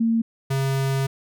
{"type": "tone pair in turn", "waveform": ["sine", "square"], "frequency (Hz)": [227.7, 135.39], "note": ["A#3", "C#3"], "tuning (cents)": [-40, -40], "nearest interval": "major sixth", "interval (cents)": 900, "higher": "first", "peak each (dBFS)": [-17, -21], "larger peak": "first", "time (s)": [[0, 0.22], [0.5, 1.07]], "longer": "second", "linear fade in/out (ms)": 10, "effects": []}